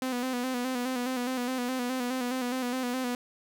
sawtooth tone with vibrato, 251.6 Hz, B3, 32 cents sharp, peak -25 dBFS, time 0.02-3.15 s, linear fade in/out 2 ms, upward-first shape square, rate 4.8 Hz, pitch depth 48 cents each way, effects none

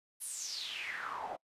pink noise with band-pass filter sweep, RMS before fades -41 dBFS, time 0.2-1.37 s, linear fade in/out 20 ms, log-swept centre 11000 to 630 Hz, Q 6.2, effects noise-tail reverb RT60 0.1 s tail -25 dB re dry + resampled to 32000 Hz

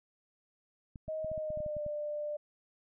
clicks, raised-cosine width 5 ms, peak -33 dBFS, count 11, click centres 0.958 / 1.081 / 1.246 / 1.316 / 1.378 / 1.504 / 1.574 / 1.604 / 1.663 / 1.767 / 1.864 s
sine tone with pitch glide, 628 to 595.2 Hz, D#5 to D5, +16 to +23 cents, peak -34 dBFS, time 1.08-2.37 s, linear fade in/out 10 ms, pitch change -93 cents, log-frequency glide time 1.3-1.83 s
effects none

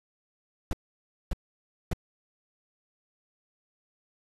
brown noise bursts, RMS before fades -27 dBFS, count 3, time 0.71-1.933 s, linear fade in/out 2 ms, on 21 ms, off 580 ms, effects resampled to 32000 Hz

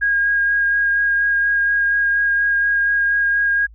sine tone with vibrato, 1630 Hz, G#6, 33 cents flat, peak -14 dBFS, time 0.01-3.67 s, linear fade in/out 20 ms, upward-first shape sine, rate 4.2 Hz, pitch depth 11 cents each way, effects added 54 Hz sine -40 dBFS peak until 3.74 s

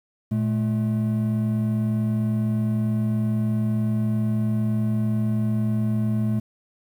triangle tone pair together, 115.4 / 215.3 Hz, A#2 / A3, -17 / -37 cents, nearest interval major seventh, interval 1080 cents, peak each -21 dBFS, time 0.31-6.4 s, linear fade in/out 10 ms, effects 9-bit

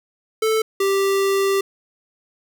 square tone pair in turn, 440 / 392 Hz, A4 / G4, 0 / 0 cents, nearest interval major second, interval 200 cents, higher first, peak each -17 dBFS, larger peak neither, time 0.42-0.62 / 0.8-1.61 s, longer second, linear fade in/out 5 ms, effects none

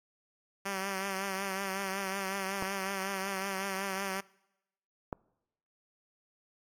5% pulse tone with vibrato, 193.8 Hz, G3, 20 cents flat, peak -22 dBFS, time 0.65-4.21 s, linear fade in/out 10 ms, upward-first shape triangle, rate 5.4 Hz, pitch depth 53 cents each way
clicks, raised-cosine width 1 ms, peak -20 dBFS, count 2, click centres 2.624 / 5.128 s
effects noise-tail reverb RT60 0.9 s tail -25 dB re dry + AAC 64 kbps

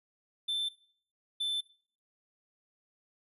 triangle tone pair in turn, 3544 / 3530 Hz, A7 / A7, +12 / +5 cents, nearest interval unison, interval 7 cents, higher first, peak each -28 dBFS, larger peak neither, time 0.48-0.69 / 1.4-1.61 s, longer neither, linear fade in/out 10 ms, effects noise-tail reverb RT60 0.5 s tail -19 dB re dry + resampled to 32000 Hz

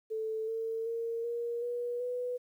sine tone with pitch steps, 440 / 450.3 / 460.8 / 471.6 / 482.6 / 493.9 Hz, A4 / A4 / A#4 / A#4 / B4 / B4, 0 / +40 / -20 / +20 / -40 / 0 cents, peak -32 dBFS, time 0.1-2.38 s, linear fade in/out 20 ms, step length 380 ms, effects 11-bit

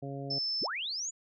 harmonic tone, 138.59 Hz, C#3, in tune, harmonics 1 / 2 / 3 / 4 / 5, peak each -39 / -42 / -44 / -45 / -46 dBFS, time 0.02-0.39 s, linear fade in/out 10 ms
sine tone, 5274 Hz, E8, in tune, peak -30 dBFS, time 0.3-0.67 s, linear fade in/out 10 ms
sine linear sweep, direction up, 42.8 to 7100 Hz, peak -33 dBFS, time 0.61-1.11 s, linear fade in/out 20 ms
effects none

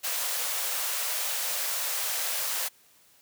white high-pass noise, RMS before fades -30 dBFS, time 0.03-2.69 s, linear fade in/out 20 ms, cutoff 470 Hz, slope 96 dB/octave, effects white hiss -60 dBFS RMS until 3.21 s + high-pass 60 Hz 12 dB/octave

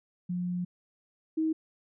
sine tone pair in turn, 178.2 / 317.5 Hz, F3 / D#4, +35 / +35 cents, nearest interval minor seventh, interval 1000 cents, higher second, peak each -29 / -25 dBFS, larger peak second, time 0.29-0.65 / 1.37-1.53 s, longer first, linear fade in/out 10 ms, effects none

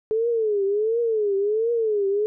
sine tone with vibrato, 430 Hz, A4, 40 cents flat, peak -19 dBFS, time 0.11-2.26 s, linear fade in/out 0 ms, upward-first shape triangle, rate 1.4 Hz, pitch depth 180 cents each way, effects none

